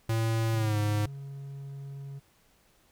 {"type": "tone with pitch glide", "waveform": "square", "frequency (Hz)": [112.8, 104.64], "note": ["A2", "G#2"], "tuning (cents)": [44, 14], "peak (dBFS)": -26, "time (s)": [0.09, 1.06], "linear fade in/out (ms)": 5, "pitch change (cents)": -130, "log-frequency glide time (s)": [0.54, 0.77]}
{"type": "tone", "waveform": "triangle", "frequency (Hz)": 138.59, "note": "C#3", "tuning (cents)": 0, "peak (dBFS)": -36, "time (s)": [0.52, 2.2], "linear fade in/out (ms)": 20}
{"effects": ["pink hiss -65 dBFS RMS until 2.91 s"]}